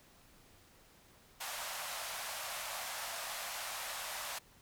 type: band-pass noise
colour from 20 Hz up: pink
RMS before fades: -42 dBFS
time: 1.4-4.39 s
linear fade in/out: 10 ms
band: 600 to 15000 Hz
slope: 48 dB/octave
effects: pink hiss -63 dBFS RMS until 4.61 s